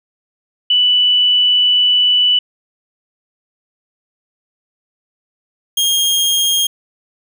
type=tone pair in turn; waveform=sine / sawtooth; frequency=2971 / 3237 Hz; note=F#7 / G#7; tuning=+6 / -45 cents; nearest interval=minor second; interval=149 cents; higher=second; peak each=-9 dBFS; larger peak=neither; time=0.7-2.39 / 5.77-6.67 s; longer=first; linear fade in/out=5 ms; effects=none